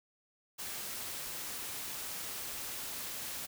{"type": "noise", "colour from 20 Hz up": "white", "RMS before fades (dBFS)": -41, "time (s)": [0.58, 3.47], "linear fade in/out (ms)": 20, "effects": []}